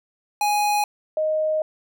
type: tone pair in turn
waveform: square / sine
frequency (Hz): 830.6 / 622.2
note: G#5 / D#5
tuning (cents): 0 / 0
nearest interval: perfect fourth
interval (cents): 500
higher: first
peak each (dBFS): -19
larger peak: neither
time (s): 0.41-0.84 / 1.17-1.62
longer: second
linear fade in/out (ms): 2
effects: none